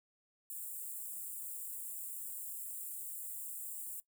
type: high-pass noise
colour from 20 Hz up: white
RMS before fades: -44 dBFS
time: 0.5-4 s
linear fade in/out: 0 ms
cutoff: 7400 Hz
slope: 96 dB/octave
effects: noise-tail reverb RT60 0.1 s tail -18 dB re dry